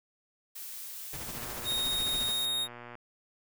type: noise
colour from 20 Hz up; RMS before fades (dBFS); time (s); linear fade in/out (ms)
blue; -42; 0.55-2.46; 10
type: noise with tremolo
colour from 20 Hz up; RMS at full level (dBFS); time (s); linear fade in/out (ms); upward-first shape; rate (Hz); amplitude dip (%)
pink; -40; 1.13-2.32; 2; sine; 14; 55
type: click train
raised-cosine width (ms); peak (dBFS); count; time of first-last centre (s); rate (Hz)
0.5; -30; 191; 1.37-2.953; 120
type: tone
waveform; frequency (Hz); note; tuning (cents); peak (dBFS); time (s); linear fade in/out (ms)
45% pulse; 3727; A#7; -1; -29; 1.64-2.68; 50
effects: none